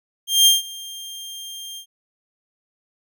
sawtooth tone with ADSR envelope, 3194 Hz, G7, 32 cents sharp, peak -6 dBFS, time 0.27-1.86 s, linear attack 190 ms, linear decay 160 ms, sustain -23 dB, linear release 85 ms, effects none

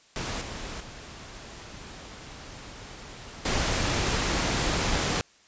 pink noise with level steps, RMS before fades -32 / -37 / -43 / -26 dBFS, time 0.16-5.21 s, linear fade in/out 0 ms, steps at 0.41 / 0.8 / 3.45 s, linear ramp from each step 5 ms, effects white hiss -58 dBFS RMS until 5.47 s + resampled to 16000 Hz

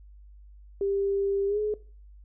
sine tone with pitch glide, 396.4 to 422.4 Hz, G4 to G#4, +19 to +29 cents, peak -24 dBFS, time 0.81-1.74 s, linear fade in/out 2 ms, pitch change +110 cents, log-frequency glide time 1.47-1.59 s, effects noise-tail reverb RT60 0.4 s tail -20 dB re dry + added 50 Hz sine -47 dBFS peak until 2.24 s

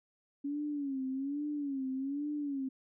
sine tone with vibrato, 278.8 Hz, C#4, 10 cents sharp, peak -33 dBFS, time 0.44-2.69 s, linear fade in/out 10 ms, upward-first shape sine, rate 1.2 Hz, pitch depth 110 cents each way, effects none

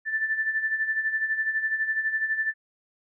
sine tone with tremolo, 1764 Hz, A6, 4 cents sharp, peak -21 dBFS, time 0.05-2.54 s, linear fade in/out 50 ms, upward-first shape sine, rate 12 Hz, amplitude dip 65%, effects none

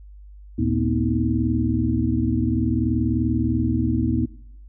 sine tone cluster, 75.8 / 115.2 / 234.4 / 254.9 / 317.8 Hz, D#2 / A#2 / A#3 / C4 / D#4, -45 / -20 / +10 / -45 / +37 cents, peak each -25 dBFS, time 0.58-4.26 s, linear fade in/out 10 ms, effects noise-tail reverb RT60 0.7 s tail -18 dB re dry + added 50 Hz sine -40 dBFS peak until 4.68 s

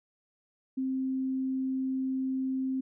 sine tone, 262.8 Hz, C4, 8 cents sharp, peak -28 dBFS, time 0.77-2.81 s, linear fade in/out 10 ms, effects none

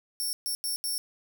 15% pulse tone bursts at uneven times, 5460 Hz, F8, 40 cents flat, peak -23 dBFS, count 4, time 0.2-0.33 / 0.46-0.55 / 0.64-0.76 / 0.84-0.98 s, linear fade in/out 0 ms, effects none

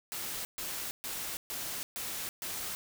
white noise bursts, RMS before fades -38 dBFS, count 6, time 0.12-2.75 s, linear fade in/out 0 ms, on 330 ms, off 130 ms, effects none

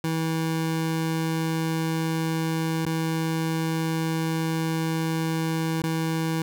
25% pulse tone with dropouts, 161.7 Hz, E3, 33 cents flat, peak -20 dBFS, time 0.04-6.42 s, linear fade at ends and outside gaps 2 ms, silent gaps 2.854-2.864 / 5.819-5.837 s, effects 10-bit

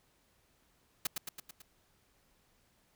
white noise with echo, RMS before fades -32 dBFS, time 1.05-1.07 s, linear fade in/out 5 ms, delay 110 ms, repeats 5, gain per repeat -4 dB, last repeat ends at 1.62 s, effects pink hiss -71 dBFS RMS until 2.95 s

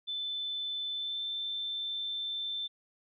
sine tone with pitch glide, 3520 to 3549 Hz, A7 to A7, 0 to +14 cents, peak -33 dBFS, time 0.07-2.68 s, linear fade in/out 20 ms, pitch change +14 cents, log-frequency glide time 0.93-1.24 s, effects none

